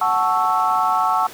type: chord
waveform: sine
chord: F# minor seventh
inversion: none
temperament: equal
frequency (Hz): 740 / 880 / 1108.7 / 1318.5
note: F#5 / A5 / C#6 / E6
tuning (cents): 0 / 0 / 0 / 0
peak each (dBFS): -21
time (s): 0.01-1.27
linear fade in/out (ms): 5
effects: pink hiss -38 dBFS RMS until 1.33 s + high-pass 200 Hz 12 dB/octave